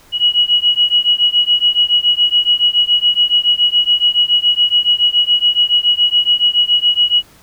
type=beating tone pair; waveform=sine; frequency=2911 / 2918.1 Hz; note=F#7 / F#7; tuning=-29 / -25 cents; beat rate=7.1 Hz; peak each=-13 dBFS; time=0.12-7.23 s; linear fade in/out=50 ms; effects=pink hiss -46 dBFS RMS until 7.42 s